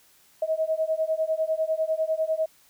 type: beating tone pair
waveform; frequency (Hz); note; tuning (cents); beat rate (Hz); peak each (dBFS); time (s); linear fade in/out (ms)
sine; 631 / 641; D#5 / E5; +24 / -49; 10; -26; 0.42-2.46; 5
effects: white hiss -59 dBFS RMS until 2.69 s